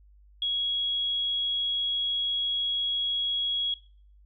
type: tone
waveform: sine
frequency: 3322 Hz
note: G#7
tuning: in tune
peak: -25 dBFS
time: 0.42-3.74 s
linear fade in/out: 2 ms
effects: noise-tail reverb RT60 0.5 s tail -20 dB re dry + added 50 Hz sine -53 dBFS peak until 4.25 s